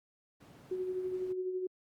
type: noise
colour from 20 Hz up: brown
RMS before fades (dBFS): -50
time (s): 0.4-1.33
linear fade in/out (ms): 10
type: tone with tremolo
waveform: sine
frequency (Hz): 369.5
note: F#4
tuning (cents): -2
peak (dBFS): -31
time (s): 0.71-1.67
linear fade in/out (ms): 5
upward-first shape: sine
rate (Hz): 12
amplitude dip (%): 45
effects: high-pass 150 Hz 12 dB/octave + Opus 48 kbps